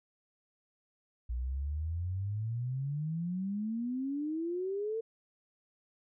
sine exponential sweep, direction up, 58.27 to 457.2 Hz, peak -32 dBFS, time 1.29-5.01 s, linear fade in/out 10 ms, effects none

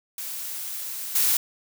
blue noise with level steps, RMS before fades -33 / -21 dBFS, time 0.18-1.37 s, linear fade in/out 2 ms, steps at 1.15 s, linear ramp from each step 5 ms, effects none

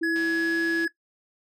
sine tone with pitch glide, 329.6 to 332.3 Hz, E4 to E4, 0 to +14 cents, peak -25 dBFS, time 0.01-0.87 s, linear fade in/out 10 ms, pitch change +14 cents, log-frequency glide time 0.31-0.58 s
triangle tone, 1686 Hz, G#6, 26 cents sharp, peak -22 dBFS, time 0.03-0.88 s, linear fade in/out 5 ms
click train, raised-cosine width 0.2 ms, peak -25 dBFS, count 132, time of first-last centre 0.16-0.846 s, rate 191 Hz
effects noise-tail reverb RT60 0.1 s tail -18 dB re dry

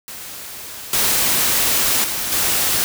white noise with level steps, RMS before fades -33 / -17 / -23 / -18 dBFS, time 0.08-2.84 s, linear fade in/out 0 ms, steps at 0.93 / 2.04 / 2.32 s, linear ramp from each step 2 ms, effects none

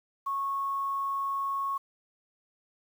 sine tone with quantisation, 1100 Hz, C#6, 14 cents flat, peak -28 dBFS, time 0.26-1.78 s, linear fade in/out 10 ms, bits 9, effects none

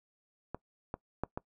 clicks, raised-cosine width 1 ms, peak -23 / -22 / -18 / -22 dBFS, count 4, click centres 0.546 / 0.941 / 1.236 / 1.375 s, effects noise-tail reverb RT60 0.1 s tail -22 dB re dry

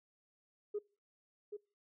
sine tone with echo, 415.3 Hz, G#4, in tune, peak -34 dBFS, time 0.74-0.79 s, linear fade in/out 10 ms, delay 780 ms, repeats 1, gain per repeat -7 dB, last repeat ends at 1.57 s, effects noise-tail reverb RT60 0.4 s tail -26 dB re dry + tanh soft clip ceiling -30 dBFS

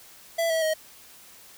square tone with pitch steps, 666 / 647.4 / 629.3 Hz, E5 / E5 / D#5, +18 / -31 / +19 cents, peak -23 dBFS, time 0.38-0.74 s, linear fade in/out 10 ms, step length 120 ms, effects white hiss -50 dBFS RMS until 1.57 s

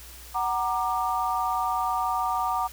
sine tone cluster, 746 / 936 / 1191 Hz, F#5 / A#5 / D6, +14 / +7 / +24 cents, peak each -28 dBFS, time 0.34-2.68 s, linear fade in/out 20 ms, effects added 60 Hz sine -46 dBFS peak until 2.72 s + white hiss -46 dBFS RMS until 2.72 s

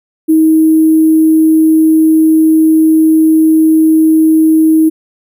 sine tone with sample-and-hold, 316.8 Hz, D#4, 31 cents sharp, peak -4 dBFS, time 0.28-4.9 s, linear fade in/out 20 ms, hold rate 11025 Hz, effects none

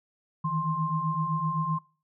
sine tone cluster, 154.9 / 162.7 / 1054 Hz, D#3 / E3 / C6, -7 / -22 / +12 cents, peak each -31 / -31 / -29 dBFS, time 0.44-1.79 s, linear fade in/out 10 ms, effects noise-tail reverb RT60 0.4 s tail -21 dB re dry

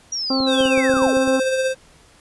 sine linear sweep, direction down, 5780 to 376.4 Hz, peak -22 dBFS, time 0.12-1.14 s, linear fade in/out 5 ms
harmonic tone, 265.2 Hz, C4, 23 cents sharp, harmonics 1 / 2 / 3 / 4 / 5, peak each -19 / -25 / -29 / -31 / -33 dBFS, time 0.3-1.4 s, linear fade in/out 5 ms
clicks, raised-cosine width 2 ms, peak -18 dBFS, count 11, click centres 0.404 / 0.607 / 0.656 / 0.777 / 0.898 / 0.939 / 0.969 / 1.022 / 1.067 / 1.17 / 1.276 s
square tone with tremolo, 523.3 Hz, C5, in tune, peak -17 dBFS, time 0.46-1.75 s, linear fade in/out 50 ms, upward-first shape sine, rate 16 Hz, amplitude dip 35%
effects pink hiss -51 dBFS RMS until 2.2 s + resampled to 24000 Hz

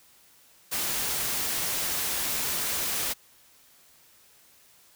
white noise, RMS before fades -29 dBFS, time 0.71-3.14 s, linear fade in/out 20 ms, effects white hiss -58 dBFS RMS until 4.95 s

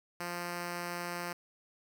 5% pulse tone, 174.61 Hz, F3, in tune, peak -25 dBFS, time 0.2-1.33 s, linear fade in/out 5 ms, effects none

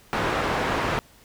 white low-pass noise, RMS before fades -25 dBFS, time 0.13-0.99 s, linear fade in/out 0 ms, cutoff 1400 Hz, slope 12 dB/octave, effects pink hiss -54 dBFS RMS until 1.24 s

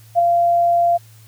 sine tone with ADSR envelope, 690 Hz, F5, 21 cents flat, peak -8 dBFS, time 0.15-0.98 s, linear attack 38 ms, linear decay 6 ms, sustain -4 dB, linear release 21 ms, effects added 110 Hz sine -43 dBFS peak until 1.27 s + white hiss -51 dBFS RMS until 1.27 s

